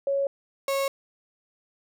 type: tone pair in turn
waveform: sine / 35% pulse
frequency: 554.4 / 548.3 Hz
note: C#5 / C#5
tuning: 0 / -19 cents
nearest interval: unison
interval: 19 cents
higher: first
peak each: -22 dBFS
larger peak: neither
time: 0.07-0.27 / 0.68-0.88 s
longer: neither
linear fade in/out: 2 ms
effects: none